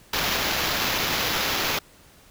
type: noise with sample-and-hold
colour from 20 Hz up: blue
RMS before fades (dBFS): -25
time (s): 0.13-1.79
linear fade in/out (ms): 5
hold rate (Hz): 8820
effects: pink hiss -53 dBFS RMS until 2.3 s